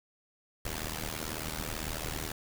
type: noise with amplitude modulation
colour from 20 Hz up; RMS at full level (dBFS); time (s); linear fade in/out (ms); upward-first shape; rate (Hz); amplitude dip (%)
pink; -33; 0.65-2.32; 5; sine; 78.2; 90
effects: none